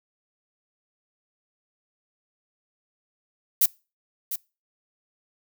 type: noise with echo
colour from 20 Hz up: violet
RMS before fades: -18 dBFS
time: 3.61-3.66 s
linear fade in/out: 5 ms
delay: 700 ms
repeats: 1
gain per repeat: -11 dB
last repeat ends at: 4.36 s
effects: noise-tail reverb RT60 0.3 s tail -24 dB re dry